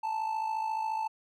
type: tone with amplitude modulation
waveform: triangle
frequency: 880 Hz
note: A5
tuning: in tune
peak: -25 dBFS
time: 0.03-1.08 s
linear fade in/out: 10 ms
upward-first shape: sine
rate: 54.3 Hz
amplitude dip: 60%
effects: none